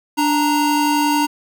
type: tone pair together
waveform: square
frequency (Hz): 293.7 / 932.4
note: D4 / A#5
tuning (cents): 0 / 0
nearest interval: octave + minor sixth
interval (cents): 2000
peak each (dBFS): -18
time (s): 0.17-1.27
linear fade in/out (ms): 20
effects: none